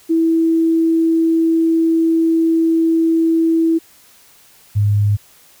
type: tone pair in turn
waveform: sine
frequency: 327.3 / 103.09 Hz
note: E4 / G#2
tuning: -12 / -12 cents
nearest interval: octave + minor sixth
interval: 2000 cents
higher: first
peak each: -11 dBFS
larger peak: neither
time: 0.09-3.79 / 4.75-5.17 s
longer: first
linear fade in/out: 20 ms
effects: white hiss -48 dBFS RMS until 5.6 s